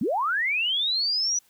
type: linear sweep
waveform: sine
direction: up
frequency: 172.4 to 5950 Hz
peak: -22 dBFS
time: 0.01-1.39 s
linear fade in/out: 5 ms
effects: white hiss -62 dBFS RMS until 1.49 s